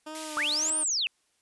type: tone with vibrato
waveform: 15% pulse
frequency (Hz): 305.5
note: D#4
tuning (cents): -32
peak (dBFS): -31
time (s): 0.06-0.84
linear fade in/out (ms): 10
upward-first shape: sine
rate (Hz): 1.9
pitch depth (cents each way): 49
type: high-pass noise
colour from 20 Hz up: white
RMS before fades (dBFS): -39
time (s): 0.15-0.7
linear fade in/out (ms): 0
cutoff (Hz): 1800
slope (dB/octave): 48
type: linear two-way sweep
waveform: sine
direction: up then down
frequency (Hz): 1118 to 9397 to 2480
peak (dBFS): -25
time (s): 0.37-1.07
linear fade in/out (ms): 0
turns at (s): 0.79
effects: white hiss -71 dBFS RMS until 1.41 s + resampled to 24000 Hz